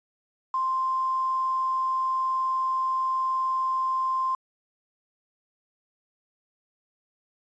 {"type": "tone with quantisation", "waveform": "sine", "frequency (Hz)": 1046.5, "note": "C6", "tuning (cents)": 0, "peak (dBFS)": -23, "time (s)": [0.54, 4.35], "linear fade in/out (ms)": 2, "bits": 8, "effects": ["resampled to 16000 Hz"]}